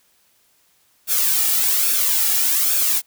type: noise with flanger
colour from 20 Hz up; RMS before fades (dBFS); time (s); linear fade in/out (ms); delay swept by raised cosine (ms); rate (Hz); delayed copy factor
blue; -18; 1.07-3.02; 50; 0.99 to 1.96; 1.2; -0.6
effects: white hiss -60 dBFS RMS until 3.06 s